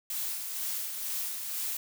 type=noise with tremolo; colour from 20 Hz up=blue; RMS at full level=-33 dBFS; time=0.1-1.77 s; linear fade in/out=2 ms; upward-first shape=sine; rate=2.1 Hz; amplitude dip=40%; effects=none